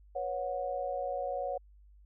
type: chord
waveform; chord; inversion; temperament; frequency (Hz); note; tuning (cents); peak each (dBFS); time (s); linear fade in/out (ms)
sine; B suspended second; none; equal with one note detuned; 493.9 / 554.4 / 731.1; B4 / C#5 / F#5; 0 / 0 / -21; -40 / -35 / -36; 0.15-1.58; 10
effects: added 50 Hz sine -55 dBFS peak until 2.05 s